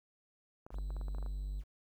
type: clicks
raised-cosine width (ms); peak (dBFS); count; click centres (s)
1; -36; 12; 0.665 / 0.705 / 0.743 / 0.785 / 0.905 / 0.966 / 1.013 / 1.083 / 1.148 / 1.184 / 1.227 / 1.262
type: tone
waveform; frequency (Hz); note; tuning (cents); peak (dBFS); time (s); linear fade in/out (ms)
triangle; 49; G1; 0; -34; 0.71-1.64; 50
effects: 11-bit